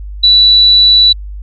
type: tone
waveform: sine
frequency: 3951 Hz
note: B7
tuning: in tune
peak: -3 dBFS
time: 0.23-1.13 s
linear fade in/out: 10 ms
effects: added 50 Hz sine -22 dBFS peak until 1.42 s